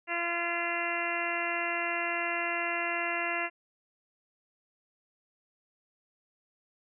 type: harmonic tone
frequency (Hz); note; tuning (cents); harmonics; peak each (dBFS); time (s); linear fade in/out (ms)
342.8; F4; -32; 1 / 2 / 3 / 4 / 5 / 6 / 7 / 8; -40 / -36 / -39 / -39 / -37 / -35 / -40 / -36; 0.07-3.5; 50
effects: none